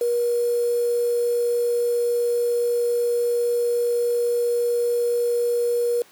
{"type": "tone with quantisation", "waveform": "sine", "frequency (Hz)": 478.8, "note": "A#4", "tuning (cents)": 46, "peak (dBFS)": -18, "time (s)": [0.01, 6.02], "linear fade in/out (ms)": 2, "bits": 6, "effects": ["pink hiss -51 dBFS RMS until 6.11 s", "high-pass 300 Hz 12 dB/octave"]}